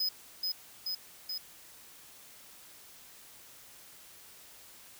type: tone with echo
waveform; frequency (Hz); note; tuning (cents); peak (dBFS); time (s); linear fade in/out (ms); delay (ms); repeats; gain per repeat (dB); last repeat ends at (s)
square; 5040; D#8; +21; -29; 0-0.09; 5; 430; 3; -2; 1.38
effects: white hiss -54 dBFS RMS until 4.99 s